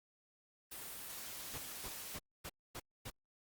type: noise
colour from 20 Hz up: white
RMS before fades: -47 dBFS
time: 0.71-2.17 s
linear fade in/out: 10 ms
type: noise bursts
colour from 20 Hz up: pink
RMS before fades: -46 dBFS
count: 6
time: 1.53-3.104 s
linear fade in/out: 10 ms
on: 54 ms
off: 250 ms
effects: Opus 32 kbps